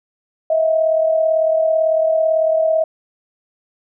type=tone pair together; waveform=sine; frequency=639 / 677 Hz; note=D#5 / E5; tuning=+46 / +46 cents; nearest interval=minor second; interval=100 cents; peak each=-13 / -22 dBFS; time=0.5-2.84 s; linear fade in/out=5 ms; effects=none